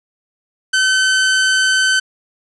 sawtooth tone, 1529 Hz, G6, 44 cents flat, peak -8 dBFS, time 0.73-2 s, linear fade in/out 10 ms, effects resampled to 22050 Hz + 8-bit

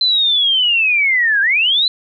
sine linear two-way sweep, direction down then up, 4094 to 1568 to 4094 Hz, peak -11 dBFS, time 0.01-1.88 s, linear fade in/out 2 ms, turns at 1.41 s, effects none

